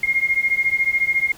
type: beating tone pair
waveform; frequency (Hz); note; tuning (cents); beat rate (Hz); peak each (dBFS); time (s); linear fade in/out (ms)
sine; 2127 / 2141; C7 / C7; +28 / +39; 14; -20 / -19; 0.03-1.32; 5
effects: pink hiss -44 dBFS RMS until 1.37 s

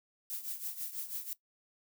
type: noise with tremolo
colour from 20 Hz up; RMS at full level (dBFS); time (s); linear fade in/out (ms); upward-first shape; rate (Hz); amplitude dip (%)
violet; -37; 0.3-1.33; 0; triangle; 6.1; 80
effects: noise-tail reverb RT60 0.1 s tail -18 dB re dry

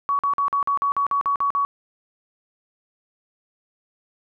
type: tone bursts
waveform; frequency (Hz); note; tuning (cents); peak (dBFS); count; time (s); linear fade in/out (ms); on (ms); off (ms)
sine; 1125; C#6; +25; -18; 11; 0.09-1.65; 0; 100; 46
effects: none

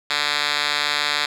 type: tone with band-pass filter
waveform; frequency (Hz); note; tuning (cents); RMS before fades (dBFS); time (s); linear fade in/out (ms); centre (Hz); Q
5% pulse; 146.83; D3; 0; -22; 0.1-1.26; 5; 3200; 2.5
effects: none

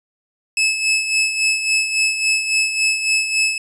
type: tone with tremolo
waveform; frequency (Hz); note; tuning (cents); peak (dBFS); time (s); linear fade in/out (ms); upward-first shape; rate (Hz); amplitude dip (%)
sawtooth; 2600; E7; -24; -10; 0.57-3.58; 2; sine; 3.6; 60
effects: resampled to 24000 Hz

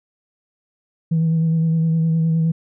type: tone with vibrato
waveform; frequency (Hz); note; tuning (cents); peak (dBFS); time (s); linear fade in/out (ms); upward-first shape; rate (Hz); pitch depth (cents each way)
sine; 162.5; E3; -24; -13; 1.11-2.52; 10; sine; 9.7; 24
effects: tanh soft clip ceiling -12 dBFS

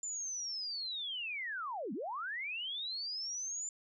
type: linear two-way sweep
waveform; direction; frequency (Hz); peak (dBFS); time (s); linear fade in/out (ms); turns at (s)
sine; down then up; 7180 to 185 to 7180; -37; 0.03-3.69; 2; 1.93
effects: none

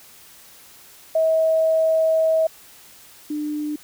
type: tone pair in turn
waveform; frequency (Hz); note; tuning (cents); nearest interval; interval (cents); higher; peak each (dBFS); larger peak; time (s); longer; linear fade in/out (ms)
sine; 642 / 299.2; E5 / D4; -46 / +32; octave + minor second; 1322; first; -15 / -23; first; 1.15-2.47 / 3.3-3.76; first; 5
effects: white hiss -47 dBFS RMS until 3.83 s

